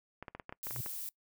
clicks, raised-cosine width 0.5 ms, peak -28 dBFS, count 10, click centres 0.226 / 0.282 / 0.35 / 0.398 / 0.494 / 0.525 / 0.669 / 0.709 / 0.762 / 0.862 s
violet noise, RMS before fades -41 dBFS, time 0.63-1.09 s, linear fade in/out 0 ms
triangle tone with exponential growth, 121.5 Hz, B2, 28 cents flat, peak -33 dBFS, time 0.66-0.81 s, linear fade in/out 5 ms, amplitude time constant 31 ms
effects noise-tail reverb RT60 0.1 s tail -23 dB re dry

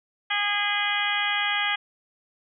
harmonic tone with a mistuned harmonic, 410.1 Hz, G#4, 22 cents flat, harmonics 2 / 3 / 4 / 5 / 6 / 7 / 8, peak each -31 / -32 / -29 / -28 / -32 / -32 / -30 dBFS, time 0.3-1.76 s, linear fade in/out 10 ms, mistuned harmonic 7, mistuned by +49 cents, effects none

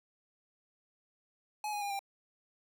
square tone with pitch steps, 845 / 827.1 / 809.6 / 792.5 Hz, G#5 / G#5 / G#5 / G5, +30 / -7 / -44 / +19 cents, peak -35 dBFS, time 1.64-1.992 s, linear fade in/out 2 ms, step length 88 ms, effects none

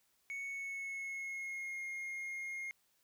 triangle tone with pitch glide, 2218 to 2138 Hz, C#7 to C7, 0 to +37 cents, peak -38 dBFS, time 0.3-2.71 s, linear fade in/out 0 ms, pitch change -63 cents, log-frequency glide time 0.45-1.82 s, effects white hiss -75 dBFS RMS until 3.03 s

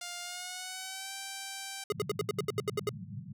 5% pulse tone with pitch glide, 704 to 781.1 Hz, F5 to G5, +14 to -6 cents, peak -27 dBFS, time 0.01-1.84 s, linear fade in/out 5 ms, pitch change +180 cents, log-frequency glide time 0.22-1.13 s
square tone bursts, 415.3 Hz, G#4, in tune, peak -28 dBFS, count 11, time 1.9-2.892 s, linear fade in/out 2 ms, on 22 ms, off 75 ms
pink band-pass noise, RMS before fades -43 dBFS, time 1.91-3.33 s, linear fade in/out 10 ms, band 100 to 210 Hz, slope 96 dB/octave
effects none

